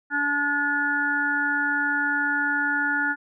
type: harmonic tone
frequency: 288.5 Hz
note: D4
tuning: 31 cents flat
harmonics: 1 / 3 / 5 / 6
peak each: -31 / -31 / -23 / -27 dBFS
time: 0.1-3.16 s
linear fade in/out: 50 ms
effects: none